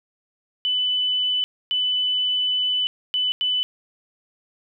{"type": "tone bursts at uneven times", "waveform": "sine", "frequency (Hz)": 2997, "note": "F#7", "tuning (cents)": 22, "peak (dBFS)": -19, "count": 4, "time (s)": [[0.65, 1.44], [1.71, 2.87], [3.14, 3.32], [3.41, 3.63]], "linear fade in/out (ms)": 0, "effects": []}